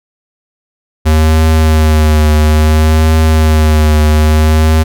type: tone with vibrato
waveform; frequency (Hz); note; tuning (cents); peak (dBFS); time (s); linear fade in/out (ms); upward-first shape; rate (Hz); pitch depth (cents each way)
square; 77.78; D#2; 0; -6; 1.05-4.84; 20; triangle; 0.59; 37
effects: none